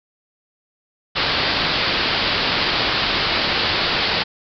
white low-pass noise, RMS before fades -20 dBFS, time 1.15-4.24 s, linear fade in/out 20 ms, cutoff 4900 Hz, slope 96 dB/octave, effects none

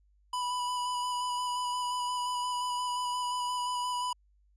square tone with vibrato, 987.8 Hz, B5, in tune, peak -31 dBFS, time 0.33-4.13 s, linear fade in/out 5 ms, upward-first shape square, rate 5.7 Hz, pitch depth 13 cents each way, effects added 50 Hz sine -63 dBFS peak until 4.56 s + resampled to 24000 Hz

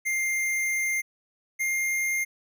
square tone pair in turn, 2105 / 2115 Hz, C7 / C7, +10 / +18 cents, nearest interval unison, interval 8 cents, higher second, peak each -25 dBFS, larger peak neither, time 0.05-1.02 / 1.59-2.25 s, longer first, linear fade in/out 20 ms, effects none

